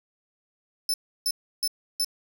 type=tone bursts; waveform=sawtooth; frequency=5274 Hz; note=E8; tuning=in tune; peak=-20 dBFS; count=4; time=0.89-2.046 s; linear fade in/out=2 ms; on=49 ms; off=320 ms; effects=none